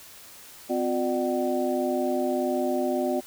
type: tone cluster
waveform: sine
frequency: 255.9 / 357.6 / 598 / 756 Hz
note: C4 / F4 / D5 / F#5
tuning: -38 / +41 / +31 / +37 cents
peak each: -28 / -28 / -28 / -32 dBFS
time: 0.69-3.21 s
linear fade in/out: 20 ms
effects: white hiss -47 dBFS RMS until 3.26 s